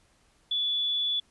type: tone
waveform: sine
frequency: 3441 Hz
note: A7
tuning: 39 cents flat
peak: -25 dBFS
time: 0.51-1.2 s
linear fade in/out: 5 ms
effects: pink hiss -65 dBFS RMS until 1.3 s + resampled to 24000 Hz